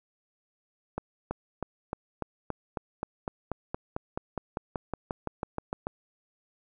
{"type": "accelerating click train", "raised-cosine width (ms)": 1, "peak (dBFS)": -17, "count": 23, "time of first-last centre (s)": [0.98, 5.869], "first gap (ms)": 330, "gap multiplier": 0.96, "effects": []}